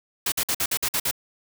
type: noise bursts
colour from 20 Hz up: white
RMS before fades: -24 dBFS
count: 8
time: 0.26-1.112 s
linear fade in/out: 5 ms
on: 61 ms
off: 52 ms
effects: none